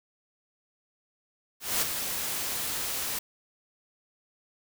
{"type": "noise with ADSR envelope", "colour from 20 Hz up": "white", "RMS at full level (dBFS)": -25, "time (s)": [1.6, 3.19], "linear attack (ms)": 220, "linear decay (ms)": 16, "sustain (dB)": -7, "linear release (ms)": 5, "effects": []}